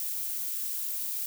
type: noise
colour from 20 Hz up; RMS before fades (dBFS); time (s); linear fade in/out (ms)
violet; -33; 0-1.26; 0
effects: none